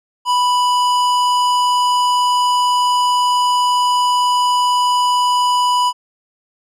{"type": "tone with hard clipping", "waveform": "triangle", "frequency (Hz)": 987.8, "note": "B5", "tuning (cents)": 0, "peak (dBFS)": -14, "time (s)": [0.25, 5.93], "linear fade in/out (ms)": 50, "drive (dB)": 18, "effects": []}